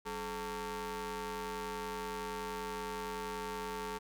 sawtooth ring-modulated tone, 236.1 Hz, A#3, 22 cents sharp, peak -31 dBFS, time 0.05-3.99 s, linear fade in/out 20 ms, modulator 663 Hz, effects none

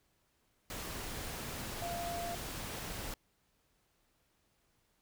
sine tone in noise, 690 Hz, F5, 21 cents flat, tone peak -38 dBFS, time 1.82-2.35 s, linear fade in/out 2 ms, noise pink, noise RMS -42 dBFS, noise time 0.7-3.14 s, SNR +1 dB, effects pink hiss -75 dBFS RMS until 5.01 s

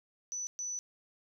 sine tone bursts at uneven times, 5970 Hz, F#8, 15 cents sharp, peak -35 dBFS, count 2, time 0.32-0.47 / 0.59-0.79 s, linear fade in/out 0 ms, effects none

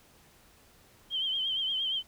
sine tone with vibrato, 3134 Hz, G7, 1 cent flat, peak -28 dBFS, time 1.1-2.03 s, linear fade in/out 50 ms, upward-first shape triangle, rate 8.6 Hz, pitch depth 72 cents each way, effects pink hiss -60 dBFS RMS until 2.07 s

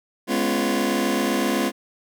sawtooth chord, C# dominant seventh, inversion second, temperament just, 207.9 / 249.5 / 277.2 / 346.5 Hz, G#3 / B3 / C#4 / E#4, +2 / +18 / 0 / -14 cents, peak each -22 / -21 / -22 / -22 dBFS, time 0.27-1.72 s, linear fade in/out 50 ms, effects none

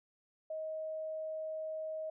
sine tone, 630 Hz, D#5, 21 cents sharp, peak -37 dBFS, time 0.5-2.1 s, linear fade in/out 5 ms, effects none

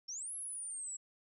sine exponential two-way sweep, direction up then down, 5330 to 11130 to 7610 Hz, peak -40 dBFS, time 0.08-0.97 s, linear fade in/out 10 ms, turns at 0.34 s, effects none

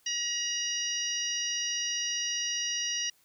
harmonic tone, 955 Hz, A#5, 42 cents sharp, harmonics 2 / 3 / 4 / 5 / 6, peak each -39 / -34 / -43 / -39 / -32 dBFS, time 0.06-3.1 s, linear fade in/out 5 ms, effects white hiss -66 dBFS RMS until 3.24 s

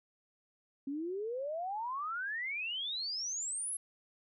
sine exponential sweep, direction up, 268.3 to 11175 Hz, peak -35 dBFS, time 0.87-3.77 s, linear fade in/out 5 ms, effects none

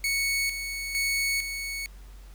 sawtooth tone with tremolo, 2217 Hz, C#7, in tune, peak -21 dBFS, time 0.04-1.86 s, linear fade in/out 2 ms, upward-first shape square, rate 1.1 Hz, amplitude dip 55%, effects added 47 Hz sine -43 dBFS peak until 2.34 s + pink hiss -57 dBFS RMS until 2.34 s

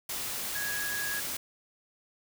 sine tone in noise, 1661.2 Hz, G#6, in tune, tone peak -33 dBFS, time 0.55-1.2 s, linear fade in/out 5 ms, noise white, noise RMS -35 dBFS, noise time 0.09-1.37 s, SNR -1 dB, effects none

